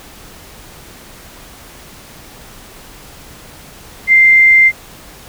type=tone; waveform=sine; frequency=2091 Hz; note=C7; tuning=2 cents flat; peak=-4 dBFS; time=4.07-4.72 s; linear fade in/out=50 ms; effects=pink hiss -37 dBFS RMS until 5.28 s